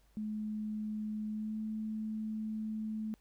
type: tone with pitch glide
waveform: sine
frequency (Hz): 213.8 to 217.2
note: A3 to A3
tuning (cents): -49 to -22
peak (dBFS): -35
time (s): 0.17-3.14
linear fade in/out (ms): 0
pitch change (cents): +27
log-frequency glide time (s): 1.3-1.59
effects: added 50 Hz sine -65 dBFS peak until 3.2 s + pink hiss -72 dBFS RMS until 3.2 s